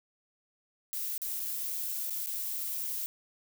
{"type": "noise with dropouts", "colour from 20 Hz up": "violet", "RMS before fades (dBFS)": -35, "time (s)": [0.93, 3.06], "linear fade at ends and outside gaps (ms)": 0, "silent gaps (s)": [[1.178, 1.218], [1.396, 1.401], [2.097, 2.106], [2.261, 2.27]], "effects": []}